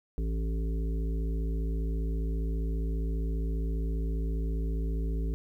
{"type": "harmonic tone", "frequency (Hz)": 54.9, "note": "A1", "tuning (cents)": -3, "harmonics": [1, 3, 5, 7, 8], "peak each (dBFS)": [-28, -38, -42, -45, -46], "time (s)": [0.18, 5.34], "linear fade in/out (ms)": 0, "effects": ["11-bit"]}